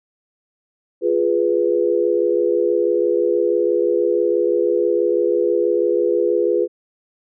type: chord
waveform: sine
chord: F diminished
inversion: none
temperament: equal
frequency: 349.2 / 415.3 / 493.9 Hz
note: F4 / Ab4 / Cb5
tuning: 0 / 0 / 0 cents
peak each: -19 dBFS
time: 1.01-6.68 s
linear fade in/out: 50 ms
effects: none